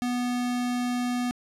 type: tone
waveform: square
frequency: 245.7 Hz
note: B3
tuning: 9 cents flat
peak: -26 dBFS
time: 0.02-1.31 s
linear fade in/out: 0 ms
effects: low-pass 11000 Hz 12 dB/octave